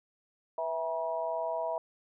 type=harmonic tone with a mistuned harmonic; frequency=163.7 Hz; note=E3; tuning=12 cents flat; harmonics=3 / 4 / 5 / 6; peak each=-41 / -32 / -43 / -36 dBFS; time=0.58-1.78 s; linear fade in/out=2 ms; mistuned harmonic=6; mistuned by=-39 cents; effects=none